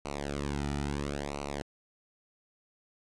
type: tone with flanger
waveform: sawtooth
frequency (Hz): 71.4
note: D2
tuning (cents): -48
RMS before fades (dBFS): -35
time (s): 0.05-1.62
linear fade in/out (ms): 0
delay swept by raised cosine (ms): 0.58 to 1.88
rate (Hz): 0.74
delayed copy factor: -1
effects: resampled to 22050 Hz